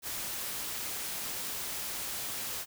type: noise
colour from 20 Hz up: white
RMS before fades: -37 dBFS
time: 0.02-2.66 s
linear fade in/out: 50 ms
effects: none